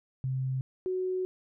sine tone pair in turn, 131.1 / 370.4 Hz, C3 / F#4, +4 / +2 cents, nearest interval octave + tritone, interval 1798 cents, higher second, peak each -28 / -28 dBFS, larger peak neither, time 0.24-0.61 / 0.86-1.25 s, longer second, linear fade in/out 0 ms, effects none

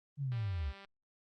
sine linear sweep, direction down, 146.83 to 62 Hz, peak -33 dBFS, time 0.17-0.73 s, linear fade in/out 50 ms
click train, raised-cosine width 0.3 ms, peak -37 dBFS, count 105, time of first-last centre 0.32-0.848 s, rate 197 Hz
effects Opus 24 kbps

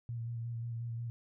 sine tone with vibrato, 116.8 Hz, A#2, 4 cents sharp, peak -36 dBFS, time 0.09-1.1 s, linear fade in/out 0 ms, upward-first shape square, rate 5.6 Hz, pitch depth 21 cents each way, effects none

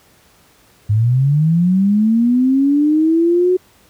sine linear sweep, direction up, 101.4 to 370 Hz, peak -10 dBFS, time 0.89-3.57 s, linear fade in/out 10 ms, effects pink hiss -51 dBFS RMS until 3.89 s + high-pass 60 Hz 12 dB/octave

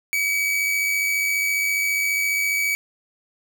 45% pulse tone with amplitude modulation, 2278 Hz, C#7, 47 cents sharp, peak -18 dBFS, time 0.13-2.75 s, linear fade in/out 0 ms, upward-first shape sine, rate 94.7 Hz, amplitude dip 35%, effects none

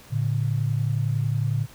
sine tone pair together, 112.5 / 143.47 Hz, A2 / D3, +39 / -40 cents, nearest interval major third, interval 421 cents, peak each -23 / -25 dBFS, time 0.1-1.67 s, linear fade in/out 50 ms, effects pink hiss -49 dBFS RMS until 1.74 s

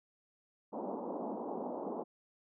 pink band-pass noise, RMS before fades -40 dBFS, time 0.72-2.04 s, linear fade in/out 20 ms, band 210 to 960 Hz, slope 48 dB/octave, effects none

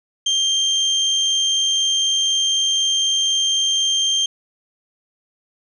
35% pulse tone, 3171 Hz, G7, 19 cents sharp, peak -14 dBFS, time 0.26-4.26 s, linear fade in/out 5 ms, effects resampled to 24000 Hz + 8-bit

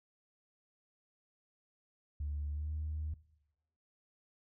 sine tone with pitch glide, 73.3 to 76.86 Hz, D2 to D#2, -3 to -21 cents, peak -34 dBFS, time 2.2-3.14 s, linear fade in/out 5 ms, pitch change +82 cents, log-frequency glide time 2.51-2.73 s, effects noise-tail reverb RT60 0.9 s tail -20 dB re dry + tanh soft clip ceiling -31 dBFS

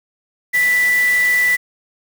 sine tone in noise, 1975.5 Hz, B6, in tune, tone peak -12 dBFS, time 0.53-1.57 s, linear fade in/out 20 ms, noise white, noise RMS -28 dBFS, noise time 0.53-1.57 s, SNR +13 dB, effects none

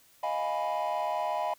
triangle chord, F half-diminished seventh, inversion third, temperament equal, 622.3 / 698.5 / 830.6 / 987.8 Hz, Eb5 / F5 / Ab5 / Cb6, 0 / 0 / 0 / 0 cents, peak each -31 dBFS, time 0.23-1.54 s, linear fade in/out 5 ms, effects tanh soft clip ceiling -21 dBFS + white hiss -61 dBFS RMS until 1.58 s

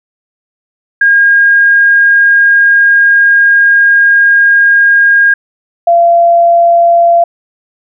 sine tone pair in turn, 1623 / 684.3 Hz, G#6 / F5, -40 / -35 cents, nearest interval octave + minor third, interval 1495 cents, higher first, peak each -3 dBFS, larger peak neither, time 1.01-5.34 / 5.87-7.24 s, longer first, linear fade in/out 5 ms, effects none

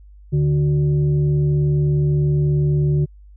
sine tone with frequency modulation, 146.83 Hz, D3, in tune, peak -14 dBFS, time 0.32-3.06 s, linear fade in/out 20 ms, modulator 222 Hz, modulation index 0.49, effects added 50 Hz sine -41 dBFS peak until 3.36 s

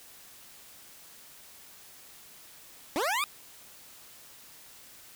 20% pulse linear sweep, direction up, 263 to 1244.5 Hz, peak -22 dBFS, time 2.96-3.24 s, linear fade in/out 0 ms, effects white hiss -52 dBFS RMS until 5.15 s

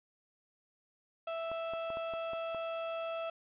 35% pulse tone, 659.3 Hz, E5, in tune, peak -34 dBFS, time 1.27-3.3 s, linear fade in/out 5 ms
clicks, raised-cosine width 1 ms, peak -32 dBFS, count 7, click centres 1.516 / 1.736 / 1.903 / 1.971 / 2.137 / 2.334 / 2.547 s
effects resampled to 8000 Hz + 10-bit

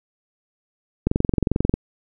click train, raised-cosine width 3 ms, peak -5 dBFS, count 16, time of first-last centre 1.07-1.74 s, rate 22.4 Hz, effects none

